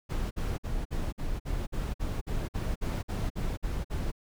brown noise bursts, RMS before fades -31 dBFS, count 15, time 0.09-4.118 s, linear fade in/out 20 ms, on 220 ms, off 52 ms, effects none

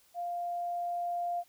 sine tone with level ramp, 698.5 Hz, F5, in tune, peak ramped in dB -33 to -30 dBFS, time 0.14-1.44 s, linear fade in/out 50 ms, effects white hiss -65 dBFS RMS until 1.48 s

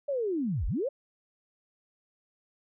sine linear two-way sweep, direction down then up, 587.3 to 32.7 to 587.3 Hz, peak -27 dBFS, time 0.08-0.89 s, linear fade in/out 10 ms, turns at 0.67 s, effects none

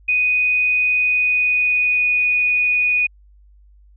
sine tone with pitch glide, 2489 to 2472 Hz, D#7 to D#7, 0 to -12 cents, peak -14 dBFS, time 0.08-3.07 s, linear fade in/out 10 ms, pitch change -12 cents, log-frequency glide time 0.97-2.32 s, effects added 50 Hz sine -46 dBFS peak until 3.96 s

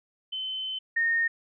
sine tone pair in turn, 3060 / 1840.6 Hz, G7 / A#6, -42 / -22 cents, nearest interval major sixth, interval 880 cents, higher first, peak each -30 / -22 dBFS, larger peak second, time 0.32-0.79 / 0.96-1.28 s, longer first, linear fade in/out 10 ms, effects none

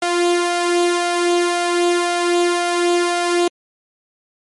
sawtooth tone with flanger, 349.2 Hz, F4, in tune, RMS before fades -17 dBFS, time 0.02-3.48 s, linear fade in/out 5 ms, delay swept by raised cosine 1.5 to 2.6 ms, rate 1.9 Hz, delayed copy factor +0.5, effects MP3 48 kbps

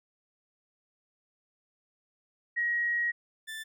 sine / 30% pulse tone pair in turn, 1896 / 1764.6 Hz, A#6 / A6, +29 / +5 cents, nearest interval minor second, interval 124 cents, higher first, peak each -26 / -35 dBFS, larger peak first, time 2.56-3.12 / 3.47-3.64 s, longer first, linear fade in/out 20 ms, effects none

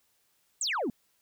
sine exponential sweep, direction down, 8430 to 207.7 Hz, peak -26 dBFS, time 0.61-0.9 s, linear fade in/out 2 ms, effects tanh soft clip ceiling -25 dBFS + white hiss -71 dBFS RMS until 1.21 s

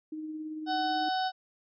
sine tone with tremolo, 310.5 Hz, D#4, 3 cents flat, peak -34 dBFS, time 0.12-1.09 s, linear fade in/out 5 ms, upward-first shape sine, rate 18 Hz, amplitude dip 30%
harmonic tone, 750 Hz, F#5, 23 cents sharp, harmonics 1 / 2 / 4 / 5 / 6 / 7, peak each -28 / -37 / -43 / -40 / -45 / -42 dBFS, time 0.66-1.32 s, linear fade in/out 50 ms
effects none

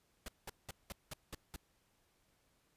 pink noise bursts, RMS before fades -45 dBFS, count 7, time 0.26-1.561 s, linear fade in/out 2 ms, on 23 ms, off 190 ms, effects pink hiss -75 dBFS RMS until 2.76 s + resampled to 32000 Hz

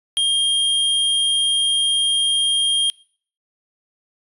square tone, 3219 Hz, G7, 45 cents sharp, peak -16 dBFS, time 0.17-2.9 s, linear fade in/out 0 ms, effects noise-tail reverb RT60 0.5 s tail -24 dB re dry + resampled to 32000 Hz

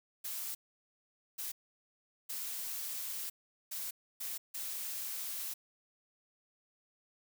blue noise bursts at uneven times, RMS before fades -40 dBFS, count 6, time 0.24-0.55 / 1.38-1.52 / 2.29-3.3 / 3.71-3.91 / 4.2-4.38 / 4.54-5.54 s, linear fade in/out 10 ms, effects none

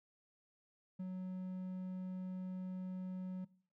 triangle tone, 185 Hz, F#3, in tune, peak -38 dBFS, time 0.99-3.45 s, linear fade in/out 10 ms, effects noise-tail reverb RT60 0.5 s tail -21 dB re dry

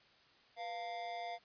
square tone with amplitude modulation, 698.5 Hz, F5, in tune, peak -38 dBFS, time 0.56-1.39 s, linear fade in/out 50 ms, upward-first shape sine, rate 209 Hz, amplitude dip 70%, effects white hiss -66 dBFS RMS until 1.44 s + resampled to 11025 Hz

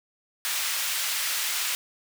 pink high-pass noise, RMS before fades -28 dBFS, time 0.45-1.75 s, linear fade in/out 0 ms, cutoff 1900 Hz, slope 12 dB/octave, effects none

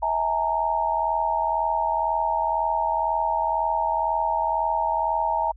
sine tone cluster, 647 / 841 / 923 Hz, E5 / G#5 / A#5, -32 / +22 / -17 cents, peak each -28 / -26 / -23 dBFS, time 0.02-5.52 s, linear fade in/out 10 ms, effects added 50 Hz sine -43 dBFS peak until 5.56 s

